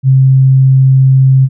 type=tone; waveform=sine; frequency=132.8 Hz; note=C3; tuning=26 cents sharp; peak=-3 dBFS; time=0.03-1.49 s; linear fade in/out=50 ms; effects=none